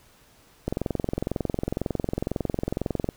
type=click train; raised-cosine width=2 ms; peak=-12 dBFS; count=54; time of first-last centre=0.68-3.089 s; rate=22 Hz; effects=pink hiss -57 dBFS RMS until 3.16 s